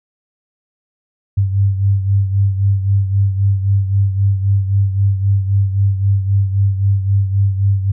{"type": "beating tone pair", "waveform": "sine", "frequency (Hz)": [98, 101.8], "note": ["G2", "G#2"], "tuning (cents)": [0, -34], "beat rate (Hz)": 3.8, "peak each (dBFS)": [-12, -19], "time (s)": [1.37, 7.92], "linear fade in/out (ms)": 10, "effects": []}